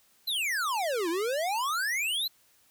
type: exponential two-way sweep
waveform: square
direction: down then up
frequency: 4186 to 320.4 to 4186 Hz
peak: -28 dBFS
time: 0.27-2.28 s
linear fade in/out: 10 ms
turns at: 1.09 s
effects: white hiss -64 dBFS RMS until 2.7 s